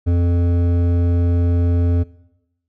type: tone with hard clipping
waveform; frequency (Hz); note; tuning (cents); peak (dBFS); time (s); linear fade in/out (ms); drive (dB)
sine; 86.7; F2; -12; -15; 0.06-2.04; 20; 11
effects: noise-tail reverb RT60 0.9 s tail -20 dB re dry